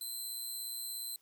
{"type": "tone with amplitude modulation", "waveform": "10% pulse", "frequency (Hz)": 4080, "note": "C8", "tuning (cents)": -44, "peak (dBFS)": -30, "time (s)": [0.01, 1.16], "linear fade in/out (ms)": 2, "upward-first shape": "sine", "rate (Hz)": 117, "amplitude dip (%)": 45, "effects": ["white hiss -71 dBFS RMS until 1.21 s"]}